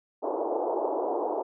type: band-pass noise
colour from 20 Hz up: pink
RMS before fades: -29 dBFS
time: 0.22-1.43 s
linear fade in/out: 20 ms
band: 330 to 930 Hz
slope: 48 dB/octave
effects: none